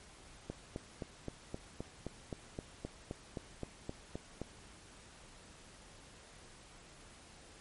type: click train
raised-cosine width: 2 ms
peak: -26 dBFS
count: 16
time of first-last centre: 0.5-4.416 s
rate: 3.83 Hz
effects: pink hiss -57 dBFS RMS until 7.6 s + MP3 48 kbps